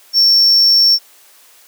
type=tone; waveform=triangle; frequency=5450 Hz; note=F8; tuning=43 cents flat; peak=-6 dBFS; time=0.13-0.99 s; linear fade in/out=50 ms; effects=white hiss -46 dBFS RMS until 1.67 s + high-pass 400 Hz 12 dB/octave